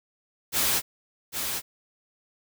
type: noise with echo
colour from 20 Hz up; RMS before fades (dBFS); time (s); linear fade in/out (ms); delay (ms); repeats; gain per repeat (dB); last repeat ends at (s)
white; -24; 0.52-0.82; 50; 800; 1; -6; 1.62
effects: none